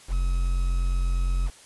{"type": "tone with quantisation", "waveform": "triangle", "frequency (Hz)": 44.31, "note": "F1", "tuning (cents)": 26, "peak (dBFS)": -19, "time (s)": [0.08, 1.51], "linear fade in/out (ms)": 50, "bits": 7, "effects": ["white hiss -50 dBFS RMS until 1.65 s", "resampled to 24000 Hz"]}